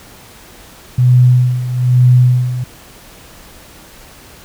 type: tone with tremolo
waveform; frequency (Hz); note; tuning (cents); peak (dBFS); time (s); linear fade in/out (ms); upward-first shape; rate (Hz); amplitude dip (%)
sine; 125; B2; +21; -4; 0.98-2.64; 5; sine; 1.1; 75
effects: pink hiss -39 dBFS RMS until 4.44 s